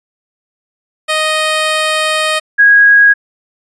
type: tone pair in turn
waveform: 10% pulse / sine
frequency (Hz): 622.3 / 1648.4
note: D#5 / G#6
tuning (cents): 0 / -13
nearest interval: octave + perfect fourth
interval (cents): 1687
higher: second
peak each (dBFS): -3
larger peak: neither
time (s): 1.08-2.4 / 2.58-3.14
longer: first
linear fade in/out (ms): 20
effects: resampled to 22050 Hz